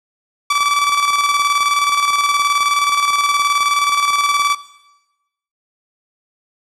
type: tone with tremolo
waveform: sawtooth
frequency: 1154 Hz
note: D6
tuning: 31 cents flat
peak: -8 dBFS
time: 0.5-4.55 s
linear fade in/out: 5 ms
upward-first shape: square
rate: 19 Hz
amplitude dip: 45%
effects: noise-tail reverb RT60 1.0 s tail -17 dB re dry + low-pass 9000 Hz 12 dB/octave